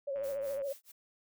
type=tone with vibrato; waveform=sine; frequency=554.4 Hz; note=C#5; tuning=in tune; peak=-33 dBFS; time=0.07-0.73 s; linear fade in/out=10 ms; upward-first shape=sine; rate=14 Hz; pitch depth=58 cents each way
type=click train; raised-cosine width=0.5 ms; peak=-39 dBFS; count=51; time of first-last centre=0.16-0.619 s; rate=109 Hz
type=noise with tremolo; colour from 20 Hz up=blue; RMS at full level=-50 dBFS; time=0.23-0.92 s; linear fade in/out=10 ms; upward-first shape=sine; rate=4.6 Hz; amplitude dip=100%
effects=none